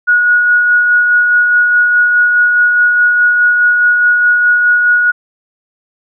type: tone with tremolo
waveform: sine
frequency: 1454 Hz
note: F#6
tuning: 31 cents flat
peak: -5 dBFS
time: 0.07-5.12 s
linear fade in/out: 20 ms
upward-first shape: sine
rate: 4.8 Hz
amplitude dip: 30%
effects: none